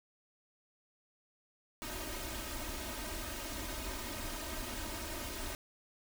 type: noise with comb filter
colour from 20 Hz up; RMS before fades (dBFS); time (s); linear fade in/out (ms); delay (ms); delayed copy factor
pink; -41; 1.82-5.55; 0; 3.2; +1
effects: none